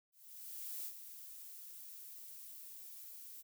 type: noise with ADSR envelope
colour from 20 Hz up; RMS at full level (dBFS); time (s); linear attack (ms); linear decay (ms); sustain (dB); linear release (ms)
violet; -43; 0.12-3.43; 730; 67; -9; 29
effects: none